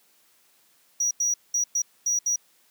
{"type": "tone bursts at uneven times", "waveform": "triangle", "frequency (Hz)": 5790, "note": "F#8", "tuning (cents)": -38, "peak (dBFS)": -20, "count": 6, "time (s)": [[1, 1.11], [1.2, 1.34], [1.54, 1.64], [1.75, 1.82], [2.06, 2.19], [2.26, 2.36]], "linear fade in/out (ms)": 5, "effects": ["white hiss -62 dBFS RMS until 2.7 s", "high-pass 150 Hz 12 dB/octave"]}